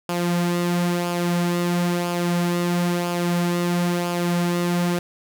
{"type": "tone with flanger", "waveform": "sawtooth", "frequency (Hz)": 174.61, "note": "F3", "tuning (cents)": 0, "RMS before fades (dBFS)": -22, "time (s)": [0.09, 4.99], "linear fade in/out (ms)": 2, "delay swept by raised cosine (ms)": [0.5, 4.5], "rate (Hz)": 1, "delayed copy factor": -0.5, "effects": []}